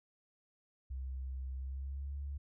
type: tone with pitch glide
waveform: sine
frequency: 65.41 to 70.51 Hz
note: C2 to C#2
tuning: 0 to +30 cents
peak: -38 dBFS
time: 0.9-2.38 s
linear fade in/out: 10 ms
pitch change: +130 cents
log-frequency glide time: 1.56-2.16 s
effects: none